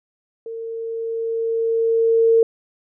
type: tone with level ramp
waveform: sine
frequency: 455.1 Hz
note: A#4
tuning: 42 cents flat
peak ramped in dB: -28 to -10 dBFS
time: 0.46-2.43 s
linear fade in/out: 2 ms
effects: none